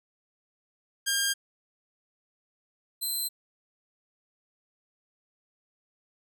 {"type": "tone pair in turn", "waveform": "10% pulse", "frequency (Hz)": [1609, 4085], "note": ["G6", "C8"], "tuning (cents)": [45, -42], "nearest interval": "octave + major third", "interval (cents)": 1613, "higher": "second", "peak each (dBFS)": [-16, -22], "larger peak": "first", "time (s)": [[1.06, 1.34], [3.01, 3.29]], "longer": "neither", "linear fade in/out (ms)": 20, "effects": []}